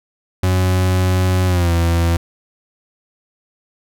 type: tone with pitch glide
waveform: 40% pulse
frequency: 92.3 to 84.64 Hz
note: F#2 to E2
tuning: -4 to +46 cents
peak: -12 dBFS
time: 0.43-2.17 s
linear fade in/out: 5 ms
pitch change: -150 cents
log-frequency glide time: 1.46-1.72 s
effects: none